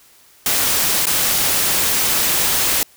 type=noise with dropouts; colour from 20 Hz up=white; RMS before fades=-17 dBFS; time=0.46-2.83 s; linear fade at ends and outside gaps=1 ms; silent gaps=1.056-1.068 s; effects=white hiss -50 dBFS RMS until 2.96 s